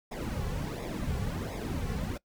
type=noise with flanger; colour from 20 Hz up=brown; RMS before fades=-34 dBFS; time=0.11-2.18 s; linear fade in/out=10 ms; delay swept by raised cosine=0.67 to 3.27 ms; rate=1.4 Hz; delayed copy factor=-0.8; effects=noise-tail reverb RT60 0.1 s tail -21 dB re dry